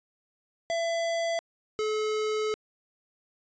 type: tone pair in turn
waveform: square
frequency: 670 / 430.1 Hz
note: E5 / A4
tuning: +28 / -39 cents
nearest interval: minor sixth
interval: 767 cents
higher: first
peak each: -27 dBFS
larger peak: neither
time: 0.7-1.39 / 1.79-2.54 s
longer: second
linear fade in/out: 0 ms
effects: resampled to 16000 Hz